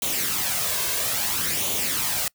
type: noise with flanger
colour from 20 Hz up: white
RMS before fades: -25 dBFS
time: 0.02-2.28 s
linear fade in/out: 2 ms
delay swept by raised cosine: 0.29 to 1.89 ms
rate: 0.6 Hz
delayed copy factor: +0.55
effects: noise-tail reverb RT60 0.1 s tail -25 dB re dry + high-pass 60 Hz 12 dB/octave